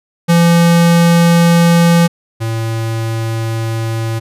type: tone pair in turn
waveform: square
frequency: 170 / 113.09 Hz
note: F3 / A2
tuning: -46 / +48 cents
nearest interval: perfect fifth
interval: 706 cents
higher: first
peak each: -7 / -16 dBFS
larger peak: first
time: 0.28-2.08 / 2.4-4.2 s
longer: neither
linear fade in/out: 20 ms
effects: resampled to 32000 Hz